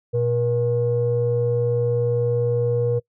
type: tone pair together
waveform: sine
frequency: 119.7 / 478.8 Hz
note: A#2 / A#4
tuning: +46 / +46 cents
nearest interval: 2 octaves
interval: 2400 cents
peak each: -21 / -19 dBFS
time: 0.13-3 s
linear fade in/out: 20 ms
effects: noise-tail reverb RT60 0.1 s tail -24 dB re dry + tanh soft clip ceiling -11 dBFS